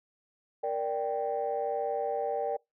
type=chord; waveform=sine; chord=G minor; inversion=first; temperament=equal; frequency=466.2 / 587.3 / 784 Hz; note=Bb4 / D5 / G5; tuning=0 / 0 / 0 cents; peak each=-32 dBFS; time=0.63-2.57 s; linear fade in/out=10 ms; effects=noise-tail reverb RT60 0.2 s tail -25 dB re dry + tanh soft clip ceiling -21 dBFS